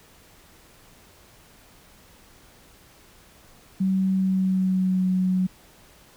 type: tone with pitch glide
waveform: sine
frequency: 190 to 185.12 Hz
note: F#3 to F#3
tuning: +46 to +1 cents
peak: -19 dBFS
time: 3.8-5.47 s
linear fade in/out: 10 ms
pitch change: -45 cents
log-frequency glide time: 4.11-5.08 s
effects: pink hiss -53 dBFS RMS until 6.16 s